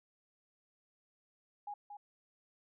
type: tone with echo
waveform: sine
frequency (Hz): 822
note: G#5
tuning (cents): -18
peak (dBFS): -40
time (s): 1.67-1.74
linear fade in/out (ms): 5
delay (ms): 230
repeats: 1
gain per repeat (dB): -6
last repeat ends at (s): 1.97
effects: none